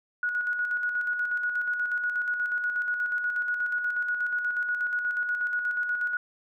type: tone with tremolo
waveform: sine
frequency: 1458 Hz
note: F#6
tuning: 26 cents flat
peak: -24 dBFS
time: 0.23-6.17 s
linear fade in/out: 2 ms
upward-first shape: square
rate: 8.3 Hz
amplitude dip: 40%
effects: none